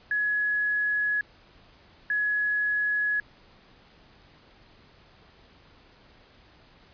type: tone pair in turn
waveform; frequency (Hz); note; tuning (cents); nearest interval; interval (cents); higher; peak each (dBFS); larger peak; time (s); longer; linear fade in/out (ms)
sine; 1686 / 1686; G#6 / G#6; +26 / +26; unison; 0; neither; -23; neither; 0.11-1.21 / 2.1-3.2; neither; 2
effects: pink hiss -56 dBFS RMS until 6.93 s + resampled to 11025 Hz